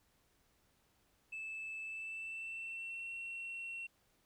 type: tone with pitch glide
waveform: sine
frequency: 2625 to 2721 Hz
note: E7 to F7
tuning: -8 to -46 cents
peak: -40 dBFS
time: 1.32-3.87 s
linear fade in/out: 10 ms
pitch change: +62 cents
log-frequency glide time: 1.81-3.12 s
effects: tanh soft clip ceiling -39 dBFS + pink hiss -74 dBFS RMS until 4.25 s